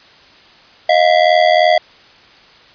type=ring-modulated tone; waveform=square; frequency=667 Hz; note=E5; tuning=20 cents sharp; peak=-6 dBFS; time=0.89-1.78 s; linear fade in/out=5 ms; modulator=41.5 Hz; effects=white hiss -44 dBFS RMS until 2.74 s + resampled to 11025 Hz